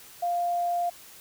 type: tone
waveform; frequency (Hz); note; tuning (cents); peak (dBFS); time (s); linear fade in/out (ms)
sine; 698.5; F5; 0; -24; 0.22-0.9; 10
effects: white hiss -49 dBFS RMS until 1.2 s